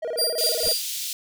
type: tone with vibrato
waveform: triangle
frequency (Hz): 550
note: C#5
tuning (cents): -14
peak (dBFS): -24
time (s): 0.02-0.73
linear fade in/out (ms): 10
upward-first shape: square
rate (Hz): 18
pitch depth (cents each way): 250
type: tone with tremolo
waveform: sawtooth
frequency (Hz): 4762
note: D8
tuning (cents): +23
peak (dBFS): -16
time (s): 0.17-0.83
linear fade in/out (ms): 20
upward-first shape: triangle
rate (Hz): 4.3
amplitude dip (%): 90
type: high-pass noise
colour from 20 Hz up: pink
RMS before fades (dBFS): -30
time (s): 0.38-1.13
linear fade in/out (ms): 2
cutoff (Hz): 3300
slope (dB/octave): 24
type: noise with exponential growth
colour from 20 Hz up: brown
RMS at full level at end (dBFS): -27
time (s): 0.59-0.68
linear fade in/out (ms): 5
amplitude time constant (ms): 18
effects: none